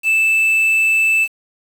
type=tone with quantisation; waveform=triangle; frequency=2637 Hz; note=E7; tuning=in tune; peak=-10 dBFS; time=0.03-1.28 s; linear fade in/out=50 ms; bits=6; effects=none